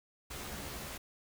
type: noise with comb filter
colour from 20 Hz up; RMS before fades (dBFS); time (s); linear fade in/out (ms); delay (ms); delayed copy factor
pink; -43; 0.3-0.98; 10; 14; +0.95
effects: none